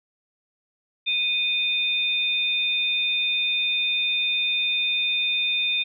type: tone pair together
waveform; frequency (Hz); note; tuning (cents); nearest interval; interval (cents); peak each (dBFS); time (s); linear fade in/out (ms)
sine; 2477 / 3610; D#7 / A7; -8 / +44; perfect fifth; 652; -24 / -23; 1.06-5.84; 20
effects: none